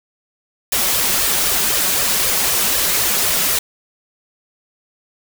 white noise with flanger, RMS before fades -17 dBFS, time 0.72-3.59 s, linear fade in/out 5 ms, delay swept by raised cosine 1.6 to 5.4 ms, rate 3.9 Hz, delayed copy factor +0.65, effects none

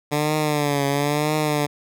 10% pulse tone with vibrato, 146.83 Hz, D3, in tune, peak -11 dBFS, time 0.11-1.67 s, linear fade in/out 20 ms, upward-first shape triangle, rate 1 Hz, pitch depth 89 cents each way, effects none

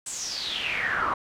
brown noise with band-pass filter sweep, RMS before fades -29 dBFS, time 0.06-1.14 s, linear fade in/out 5 ms, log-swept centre 8200 to 1100 Hz, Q 7.1, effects none

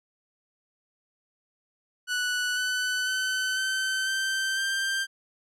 sawtooth tone with pitch steps, 1480 / 1498.9 / 1518.1 / 1537.5 / 1557.2 / 1577.1 Hz, F#6 / F#6 / F#6 / G6 / G6 / G6, 0 / +22 / +44 / -34 / -12 / +10 cents, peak -22 dBFS, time 2.07-5.07 s, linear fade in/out 50 ms, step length 500 ms, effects low-pass 10000 Hz 12 dB/octave

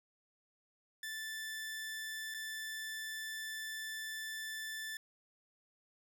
sawtooth tone with dropouts, 1759 Hz, A6, 1 cent flat, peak -37 dBFS, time 1.03-4.97 s, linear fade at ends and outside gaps 2 ms, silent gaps 2.341-2.345 s, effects 13-bit

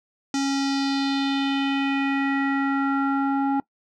square tone with low-pass filter sweep, 275 Hz, C#4, 14 cents flat, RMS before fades -23 dBFS, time 0.34-3.6 s, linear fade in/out 2 ms, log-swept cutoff 6200 to 1000 Hz, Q 3, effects noise-tail reverb RT60 0.1 s tail -22 dB re dry

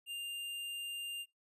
square tone, 2800 Hz, F7, 4 cents sharp, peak -40 dBFS, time 0.06-1.26 s, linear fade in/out 50 ms, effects noise-tail reverb RT60 0.2 s tail -24 dB re dry + resampled to 32000 Hz

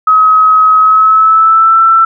sine tone with pitch glide, 1274 to 1335 Hz, D#6 to E6, +41 to +22 cents, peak -3 dBFS, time 0.07-2.05 s, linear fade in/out 5 ms, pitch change +81 cents, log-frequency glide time 0.78-1.8 s, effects none

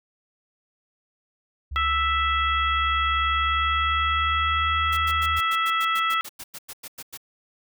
sine tone with pitch glide, 69.9 to 78.46 Hz, C#2 to D#2, +15 to +15 cents, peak -29 dBFS, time 1.71-5.4 s, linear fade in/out 10 ms, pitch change +200 cents, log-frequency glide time 3.25-4.78 s
harmonic tone, 659.3 Hz, E5, in tune, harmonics 2 / 3 / 4 / 5, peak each -22 / -28 / -32 / -30 dBFS, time 1.76-6.21 s, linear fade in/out 0 ms
white noise bursts, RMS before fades -37 dBFS, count 16, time 4.92-7.175 s, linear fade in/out 10 ms, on 50 ms, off 97 ms
effects none

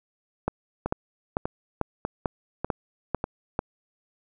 two click trains, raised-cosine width 1 ms, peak -13 / -10 dBFS, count 5 / 8, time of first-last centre 0.86-3.241 / 0.48-3.591 s, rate 1.68 / 2.25 Hz, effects none

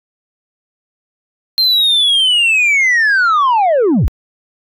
sine linear sweep, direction down, 4186 to 32.7 Hz, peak -6 dBFS, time 1.58-4.08 s, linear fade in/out 0 ms, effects tanh soft clip ceiling -8 dBFS

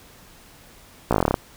slowing click train, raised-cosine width 1 ms, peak -4 dBFS, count 11, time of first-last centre 1.11-1.342 s, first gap 16 ms, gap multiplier 1.08, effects pink hiss -49 dBFS RMS until 1.56 s

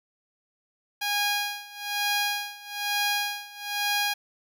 10% pulse tone with tremolo, 820 Hz, G#5, 22 cents flat, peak -15 dBFS, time 1.01-4.14 s, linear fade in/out 10 ms, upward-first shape sine, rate 1.1 Hz, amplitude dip 90%, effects none

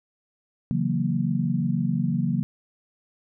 sine chord, F# dominant seventh, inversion second, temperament equal, 138.59 / 164.81 / 185 / 233.1 Hz, C#3 / E3 / F#3 / A#3, 0 / 0 / 0 / 0 cents, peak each -27 dBFS, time 0.71-2.43 s, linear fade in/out 0 ms, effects none

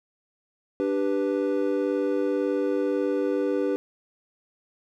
triangle chord, G major, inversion second, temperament equal, 293.7 / 392 / 493.9 Hz, D4 / G4 / B4, 0 / 0 / 0 cents, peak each -25 dBFS, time 0.8-3.76 s, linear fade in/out 0 ms, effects none

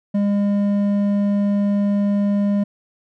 sine tone with hard clipping, 202.6 Hz, G#3, 43 cents flat, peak -17 dBFS, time 0.14-2.64 s, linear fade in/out 10 ms, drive 6 dB, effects none

